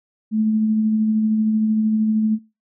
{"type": "tone with tremolo", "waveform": "sine", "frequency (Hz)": 217.3, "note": "A3", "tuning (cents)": -21, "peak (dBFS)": -14, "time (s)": [0.31, 2.39], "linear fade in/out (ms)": 50, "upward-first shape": "sine", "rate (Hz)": 13, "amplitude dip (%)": 25, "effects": ["noise-tail reverb RT60 0.3 s tail -25 dB re dry"]}